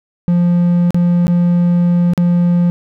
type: tone with dropouts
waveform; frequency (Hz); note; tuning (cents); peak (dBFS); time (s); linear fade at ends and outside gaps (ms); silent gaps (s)
triangle; 174.61; F3; 0; -7; 0.28-2.7; 0; 0.906-0.945 / 1.269-1.28 / 2.135-2.177
effects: none